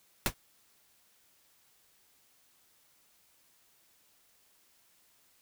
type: noise with exponential decay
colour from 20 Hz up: pink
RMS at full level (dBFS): -22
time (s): 0.26-0.34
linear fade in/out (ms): 0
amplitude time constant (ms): 16
effects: white hiss -67 dBFS RMS until 5.41 s